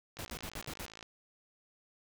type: click train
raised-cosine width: 0.2 ms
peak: -30 dBFS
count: 48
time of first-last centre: 0.17-1.028 s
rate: 54.8 Hz
type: noise bursts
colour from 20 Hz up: pink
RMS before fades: -42 dBFS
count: 6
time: 0.19-0.855 s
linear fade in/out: 0 ms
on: 60 ms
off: 61 ms
effects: none

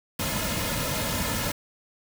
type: noise with comb filter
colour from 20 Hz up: pink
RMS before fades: -28 dBFS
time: 0.19-1.52 s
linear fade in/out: 5 ms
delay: 2.6 ms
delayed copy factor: -0.7
effects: none

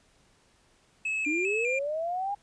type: tone with vibrato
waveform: triangle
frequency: 2489 Hz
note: D#7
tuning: in tune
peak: -26 dBFS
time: 1.05-1.79 s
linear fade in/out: 5 ms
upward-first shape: square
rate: 2.5 Hz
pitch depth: 68 cents each way
type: linear sweep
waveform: sine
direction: up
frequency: 286 to 822 Hz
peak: -28 dBFS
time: 1.26-2.35 s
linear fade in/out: 10 ms
effects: pink hiss -64 dBFS RMS until 2.42 s + resampled to 22050 Hz

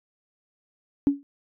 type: tone with exponential decay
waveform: sine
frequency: 281.6 Hz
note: C#4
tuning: 27 cents sharp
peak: -12 dBFS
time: 1.07-1.23 s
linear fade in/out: 0 ms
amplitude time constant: 33 ms
effects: tanh soft clip ceiling -8 dBFS

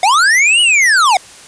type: linear two-way sweep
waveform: square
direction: up then down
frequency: 698.5 to 2960 to 698.5 Hz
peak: -8 dBFS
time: 0.03-1.17 s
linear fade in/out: 2 ms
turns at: 0.61 s
effects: white hiss -37 dBFS RMS until 1.47 s + resampled to 22050 Hz

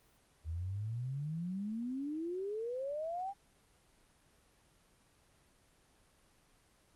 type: exponential sweep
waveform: sine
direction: up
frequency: 77.2 to 812 Hz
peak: -36 dBFS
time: 0.44-3.34 s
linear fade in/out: 50 ms
effects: pink hiss -68 dBFS RMS until 6.95 s + Opus 24 kbps

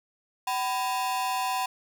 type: ring-modulated tone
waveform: 45% pulse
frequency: 880 Hz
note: A5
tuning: in tune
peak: -23 dBFS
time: 0.47-1.66 s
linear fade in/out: 5 ms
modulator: 118 Hz
effects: none

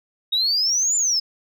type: exponential two-way sweep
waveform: sine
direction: up then down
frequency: 3729 to 7210 to 5040 Hz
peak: -16 dBFS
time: 0.32-1.2 s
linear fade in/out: 10 ms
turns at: 0.96 s
effects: tanh soft clip ceiling -14 dBFS

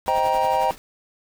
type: noise with tremolo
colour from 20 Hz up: pink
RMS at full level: -36 dBFS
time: 0.06-0.78 s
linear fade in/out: 0 ms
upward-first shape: triangle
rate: 11 Hz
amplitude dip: 85%
type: chord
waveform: triangle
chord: C minor seventh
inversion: none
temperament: just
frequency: 523.3 / 627.9 / 784.9 / 941.9 Hz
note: C5 / Eb5 / G5 / Bb5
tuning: 0 / +16 / +2 / +18 cents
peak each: -24 / -24 / -20 / -20 dBFS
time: 0.08-0.71 s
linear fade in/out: 0 ms
effects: none

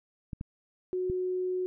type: clicks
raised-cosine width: 5 ms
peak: -24 dBFS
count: 3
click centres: 0.332 / 0.411 / 1.099 s
type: tone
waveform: sine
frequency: 367 Hz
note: F#4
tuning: 14 cents flat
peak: -28 dBFS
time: 0.93-1.66 s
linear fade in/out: 0 ms
effects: none

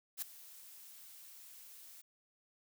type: noise with ADSR envelope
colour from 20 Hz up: blue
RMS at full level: -37 dBFS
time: 0.17-2.02 s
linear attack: 51 ms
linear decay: 4 ms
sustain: -18 dB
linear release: 16 ms
effects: none

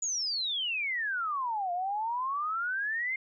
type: exponential two-way sweep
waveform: sine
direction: down then up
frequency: 6980 to 692 to 2136 Hz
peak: -29 dBFS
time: 0.02-3.16 s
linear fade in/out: 5 ms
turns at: 1.72 s
effects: none

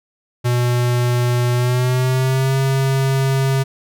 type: tone with pitch glide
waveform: square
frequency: 122.1 to 134.7 Hz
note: B2 to C#3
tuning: -19 to -49 cents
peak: -15 dBFS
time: 0.44-3.64 s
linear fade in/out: 20 ms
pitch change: +170 cents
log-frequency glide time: 1.53-2.56 s
effects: none

